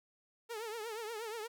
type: tone with vibrato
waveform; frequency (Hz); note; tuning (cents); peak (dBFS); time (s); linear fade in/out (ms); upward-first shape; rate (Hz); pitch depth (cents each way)
sawtooth; 445.2; A4; +20; -36; 0.49-1.48; 20; triangle; 8.4; 130
effects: 12-bit